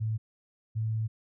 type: tone pair in turn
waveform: sine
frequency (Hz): 110 / 110.52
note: A2 / A2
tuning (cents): 0 / +8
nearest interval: unison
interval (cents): 8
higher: second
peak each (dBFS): -27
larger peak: neither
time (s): 0-0.18 / 0.75-1.08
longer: second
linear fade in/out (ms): 20
effects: none